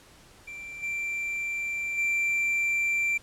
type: tone with level steps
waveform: triangle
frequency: 2353 Hz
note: D7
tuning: 3 cents sharp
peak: -36 / -27 / -22 dBFS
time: 0.47-3.18 s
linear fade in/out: 10 ms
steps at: 0.82 / 1.97 s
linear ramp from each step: 20 ms
effects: pink hiss -54 dBFS RMS until 3.22 s + low-pass 11000 Hz 12 dB/octave